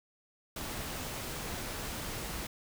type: noise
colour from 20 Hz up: pink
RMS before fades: -39 dBFS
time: 0.56-2.47 s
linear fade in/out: 5 ms
effects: none